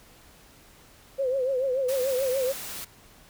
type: tone with vibrato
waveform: sine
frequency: 523.3 Hz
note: C5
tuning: in tune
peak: -23 dBFS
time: 1.18-2.53 s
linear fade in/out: 20 ms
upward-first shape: triangle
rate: 6.9 Hz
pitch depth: 110 cents each way
type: noise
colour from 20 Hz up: white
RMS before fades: -37 dBFS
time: 1.88-2.85 s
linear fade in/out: 10 ms
effects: pink hiss -54 dBFS RMS until 3.29 s